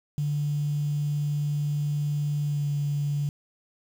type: tone with pitch glide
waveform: triangle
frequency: 146.83 to 144.64 Hz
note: D3 to D3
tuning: 0 to -26 cents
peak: -20 dBFS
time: 0.18-3.29 s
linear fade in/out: 0 ms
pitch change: -26 cents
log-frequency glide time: 2.44-2.65 s
effects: tanh soft clip ceiling -22 dBFS + 8-bit